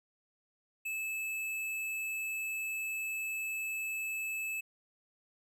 sine tone with tanh clipping, 2610 Hz, E7, 18 cents flat, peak -36 dBFS, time 0.85-4.61 s, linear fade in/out 10 ms, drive 15 dB, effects none

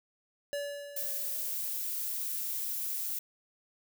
square tone with exponential decay, 573 Hz, D5, 43 cents flat, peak -32 dBFS, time 0.53-1.78 s, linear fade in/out 0 ms, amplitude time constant 270 ms
violet noise, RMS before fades -35 dBFS, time 0.96-3.19 s, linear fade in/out 5 ms
effects none

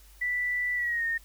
sine tone with pitch glide, 1972 to 1839.9 Hz, B6 to A#6, -3 to -23 cents, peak -26 dBFS, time 0.21-1.18 s, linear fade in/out 10 ms, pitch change -120 cents, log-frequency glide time 0.75-1.05 s, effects added 50 Hz sine -52 dBFS peak until 1.24 s + white hiss -58 dBFS RMS until 1.24 s

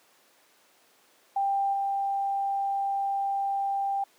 sine tone with level steps, 791 Hz, G5, 15 cents sharp, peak -23 / -25 dBFS, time 1.36-4.04 s, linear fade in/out 5 ms, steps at 1.73 s, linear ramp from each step 5 ms, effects pink hiss -61 dBFS RMS until 4.18 s + high-pass 400 Hz 12 dB/octave

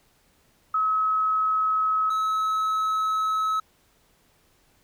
sine / triangle tone pair in turn, 1283 / 1289.9 Hz, E6 / E6, -47 / -38 cents, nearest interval unison, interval 9 cents, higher second, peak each -20 dBFS, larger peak neither, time 0.74-2.1 / 2.1-3.6 s, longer second, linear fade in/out 5 ms, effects pink hiss -63 dBFS RMS until 4.83 s

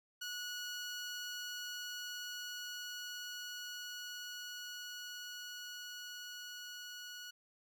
15% pulse tone with level ramp, 1461 Hz, F#6, 22 cents flat, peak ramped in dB -34 to -40 dBFS, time 0.21-7.31 s, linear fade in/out 10 ms, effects none

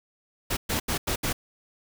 pink noise bursts at uneven times, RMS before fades -27 dBFS, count 5, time 0.5-0.57 / 0.69-0.8 / 0.88-0.98 / 1.07-1.16 / 1.23-1.33 s, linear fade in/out 10 ms, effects none

